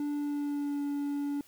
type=tone with pitch glide; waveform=triangle; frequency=291.7 to 286.2 Hz; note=D4 to D4; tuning=-12 to -45 cents; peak=-28 dBFS; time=0-1.41 s; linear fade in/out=2 ms; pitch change=-33 cents; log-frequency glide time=0.14-0.83 s; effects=white hiss -60 dBFS RMS until 1.47 s